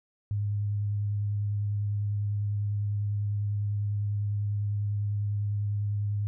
sine tone with vibrato, 102.9 Hz, G#2, 16 cents flat, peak -26 dBFS, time 0.31-6.27 s, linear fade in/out 0 ms, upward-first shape square, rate 10 Hz, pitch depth 11 cents each way, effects none

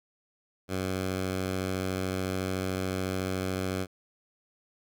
10% pulse tone, 93.8 Hz, F#2, 24 cents sharp, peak -21 dBFS, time 0.68-3.87 s, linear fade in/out 50 ms, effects none

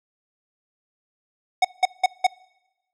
square tone bursts, 740 Hz, F#5, in tune, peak -14 dBFS, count 4, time 1.62-2.268 s, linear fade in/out 5 ms, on 27 ms, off 180 ms, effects noise-tail reverb RT60 1.0 s tail -25 dB re dry + low-pass 6000 Hz 12 dB/octave

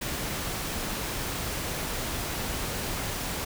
pink noise, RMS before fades -32 dBFS, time 0.01-3.45 s, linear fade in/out 10 ms, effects none

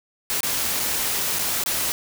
white noise with dropouts, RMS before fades -24 dBFS, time 0.3-1.92 s, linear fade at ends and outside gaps 0 ms, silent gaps 0.406-0.432 / 0.796-0.8 / 1.387-1.392 / 1.637-1.661 s, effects none

